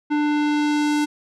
square tone with low-pass filter sweep, 297 Hz, D4, 20 cents sharp, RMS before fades -20 dBFS, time 0.1-1.06 s, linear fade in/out 20 ms, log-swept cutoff 2100 to 9800 Hz, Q 0.76, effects none

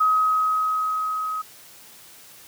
sine tone with level ramp, 1267 Hz, D#6, 31 cents sharp, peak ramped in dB -15 to -25 dBFS, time 0-1.42 s, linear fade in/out 10 ms, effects white hiss -47 dBFS RMS until 2.47 s + high-pass 60 Hz 12 dB/octave

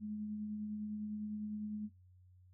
sine tone with tremolo, 211.3 Hz, G#3, 30 cents sharp, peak -37 dBFS, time 0-1.9 s, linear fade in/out 50 ms, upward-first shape triangle, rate 9.9 Hz, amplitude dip 30%, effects noise-tail reverb RT60 0.2 s tail -22 dB re dry + added 91 Hz sine -60 dBFS peak until 2.53 s

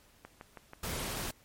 click train, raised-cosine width 0.5 ms, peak -30 dBFS, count 6, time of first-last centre 0.25-1.056 s, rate 6.2 Hz
pink noise, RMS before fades -37 dBFS, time 0.83-1.31 s, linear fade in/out 5 ms
effects pink hiss -63 dBFS RMS until 1.44 s + MP3 64 kbps

